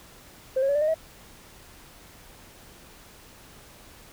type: tone with pitch steps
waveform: sine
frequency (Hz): 523.3 / 544.9 / 567.4 / 590.8 / 615.2 / 640.5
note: C5 / C#5 / C#5 / D5 / D#5 / E5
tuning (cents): 0 / -30 / +40 / +10 / -20 / -50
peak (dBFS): -19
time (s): 0.56-0.944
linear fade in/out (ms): 10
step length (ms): 64
effects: tanh soft clip ceiling -17 dBFS + pink hiss -50 dBFS RMS until 4.12 s